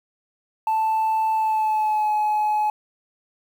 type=tone with pitch glide; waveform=sine; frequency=880 to 848.6 Hz; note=A5 to G#5; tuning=0 to +37 cents; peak=-16 dBFS; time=0.67-2.7 s; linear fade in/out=2 ms; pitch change=-63 cents; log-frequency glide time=1.33-2.11 s; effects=tanh soft clip ceiling -17 dBFS + 8-bit